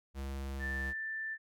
square tone with pitch glide, 68 to 67.61 Hz, C#2 to C#2, -33 to -43 cents, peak -38 dBFS, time 0.14-0.94 s, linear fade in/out 50 ms, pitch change -10 cents, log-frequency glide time 0.48-0.74 s
sine tone, 1771 Hz, A6, 11 cents sharp, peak -36 dBFS, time 0.59-1.38 s, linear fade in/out 50 ms
effects none

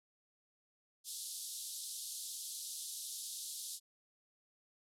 white band-pass noise, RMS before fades -45 dBFS, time 1.04-3.8 s, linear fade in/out 50 ms, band 3500 to 12000 Hz, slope 48 dB/octave, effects none

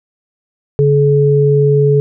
sine tone pair together, 142.49 / 427 Hz, C#3 / G#4, +48 / +48 cents, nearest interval octave + perfect fifth, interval 1900 cents, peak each -10 dBFS, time 0.79-2 s, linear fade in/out 0 ms, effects none

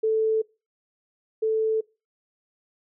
sine tone pair in turn, 440 / 440 Hz, A4 / A4, 0 / 0 cents, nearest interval unison, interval 0 cents, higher neither, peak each -19 / -20 dBFS, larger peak first, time 0.03-0.42 / 1.42-1.81 s, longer neither, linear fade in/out 10 ms, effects noise-tail reverb RT60 0.3 s tail -24 dB re dry

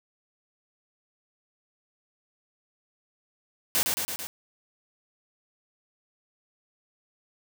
white noise with echo, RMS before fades -24 dBFS, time 3.75-3.83 s, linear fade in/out 0 ms, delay 110 ms, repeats 4, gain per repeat -3 dB, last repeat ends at 4.27 s, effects none

